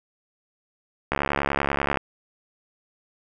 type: click train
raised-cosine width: 0.5 ms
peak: -7 dBFS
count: 61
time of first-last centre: 1.12-1.972 s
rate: 70.4 Hz
effects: none